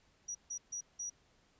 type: tone bursts at uneven times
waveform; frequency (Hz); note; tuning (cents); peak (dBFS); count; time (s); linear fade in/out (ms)
sine; 5800; F#8; -35; -38; 4; 0.28-0.35 / 0.5-0.58 / 0.72-0.81 / 0.99-1.1; 10
effects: pink hiss -70 dBFS RMS until 1.59 s + resampled to 16000 Hz